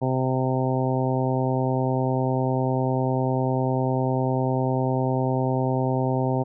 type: harmonic tone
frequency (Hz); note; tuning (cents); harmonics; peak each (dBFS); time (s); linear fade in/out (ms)
130; C3; -11; 1 / 2 / 3 / 4 / 5 / 6 / 7; -24 / -27 / -29 / -30 / -31 / -32 / -32; 0.01-6.44; 20
effects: none